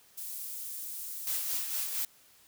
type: high-pass noise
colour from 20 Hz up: pink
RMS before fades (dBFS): -40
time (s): 0.17-1.58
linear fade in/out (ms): 10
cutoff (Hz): 12000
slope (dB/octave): 12
type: noise with tremolo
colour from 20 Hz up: blue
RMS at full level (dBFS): -32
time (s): 1.27-2.05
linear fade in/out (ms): 2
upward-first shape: sine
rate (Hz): 4.4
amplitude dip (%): 45
effects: white hiss -61 dBFS RMS until 2.47 s